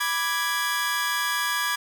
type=chord; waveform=sawtooth; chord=G# diminished; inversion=first; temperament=equal; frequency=987.8 / 1174.7 / 1661.2 Hz; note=B5 / D6 / G#6; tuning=0 / 0 / 0 cents; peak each=-27 / -26 / -22 dBFS; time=0-1.76 s; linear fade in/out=10 ms; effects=none